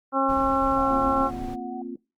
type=harmonic tone; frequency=270 Hz; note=C#4; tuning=45 cents flat; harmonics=1 / 2 / 3 / 4 / 5; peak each=-26 / -26 / -26 / -26 / -26 dBFS; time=0.12-1.31 s; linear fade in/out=50 ms
type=noise; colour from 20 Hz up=brown; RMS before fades=-36 dBFS; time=0.28-1.56 s; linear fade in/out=20 ms
type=tone with vibrato; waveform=sine; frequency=740 Hz; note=F#5; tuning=in tune; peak=-35 dBFS; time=0.77-1.82 s; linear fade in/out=5 ms; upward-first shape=square; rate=3.2 Hz; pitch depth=11 cents each way
type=chord; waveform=sine; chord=Bb suspended second; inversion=none; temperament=just; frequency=233.1 / 262.2 / 349.6 Hz; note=Bb3 / C4 / F4; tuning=0 / +4 / +2 cents; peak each=-36 / -35 / -37 dBFS; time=0.9-1.96 s; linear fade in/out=5 ms
effects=noise-tail reverb RT60 0.3 s tail -24 dB re dry + Opus 48 kbps